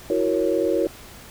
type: chord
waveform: sine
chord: F# dominant seventh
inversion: third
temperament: equal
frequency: 329.6 / 370 / 466.2 / 554.4 Hz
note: E4 / F#4 / A#4 / C#5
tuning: 0 / 0 / 0 / 0 cents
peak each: -24 dBFS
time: 0.1-0.87 s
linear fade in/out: 2 ms
effects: pink hiss -43 dBFS RMS until 1.3 s